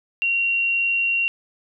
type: tone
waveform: sine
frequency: 2751 Hz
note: F7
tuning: 27 cents flat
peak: -18 dBFS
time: 0.22-1.28 s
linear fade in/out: 0 ms
effects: none